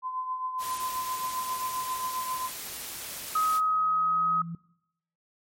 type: tone with tremolo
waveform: sine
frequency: 1024 Hz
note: C6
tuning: 38 cents flat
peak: -27 dBFS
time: 0.02-2.5 s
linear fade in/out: 50 ms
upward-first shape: triangle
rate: 7.5 Hz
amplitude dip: 60%
type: noise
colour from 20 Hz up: white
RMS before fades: -38 dBFS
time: 0.58-3.61 s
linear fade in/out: 50 ms
type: tone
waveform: sine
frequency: 1265 Hz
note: D#6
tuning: 28 cents sharp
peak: -22 dBFS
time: 3.35-4.42 s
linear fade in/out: 5 ms
type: tone with exponential growth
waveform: sine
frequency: 167.8 Hz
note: E3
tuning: 31 cents sharp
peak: -32 dBFS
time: 3.4-4.55 s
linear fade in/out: 2 ms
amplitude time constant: 250 ms
effects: noise-tail reverb RT60 0.8 s tail -22 dB re dry + MP3 64 kbps